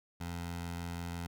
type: tone with notch filter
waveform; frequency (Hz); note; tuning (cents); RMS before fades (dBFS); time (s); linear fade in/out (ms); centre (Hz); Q
15% pulse; 85.9; F2; -28; -40; 0.2-1.27; 10; 330; 1.6
effects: none